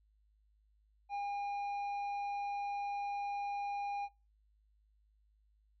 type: tone with tanh clipping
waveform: sine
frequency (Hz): 809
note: G#5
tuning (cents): -46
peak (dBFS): -37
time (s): 1.09-4.09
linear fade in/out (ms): 50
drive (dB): 7
effects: noise-tail reverb RT60 0.3 s tail -25 dB re dry + added 52 Hz sine -68 dBFS peak until 5.8 s